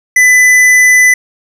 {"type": "tone with hard clipping", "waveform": "sine", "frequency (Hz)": 2000, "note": "B6", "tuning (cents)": 21, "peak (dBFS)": -5, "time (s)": [0.16, 1.14], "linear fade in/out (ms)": 5, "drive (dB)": 11, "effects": []}